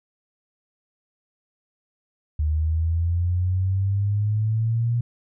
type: exponential sweep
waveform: sine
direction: up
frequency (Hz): 75.3 to 120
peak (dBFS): -19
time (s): 2.39-5.01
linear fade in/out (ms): 5
effects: none